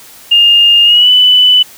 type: tone with pitch glide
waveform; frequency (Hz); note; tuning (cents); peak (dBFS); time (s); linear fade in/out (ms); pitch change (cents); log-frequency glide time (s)
sine; 2823 to 2991; F7 to F#7; +18 to +18; -3; 0.31-1.63; 10; +100; 0.84-1.1
effects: white hiss -36 dBFS RMS until 1.77 s